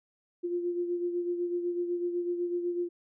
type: beating tone pair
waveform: sine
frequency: 349.5 / 357.5 Hz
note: F4 / F4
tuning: +1 / +41 cents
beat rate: 8 Hz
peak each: -29 / -38 dBFS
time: 0.43-2.89 s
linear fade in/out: 20 ms
effects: none